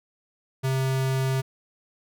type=tone; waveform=square; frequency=132.5 Hz; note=C3; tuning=22 cents sharp; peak=-23 dBFS; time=0.63-1.42 s; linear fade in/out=20 ms; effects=none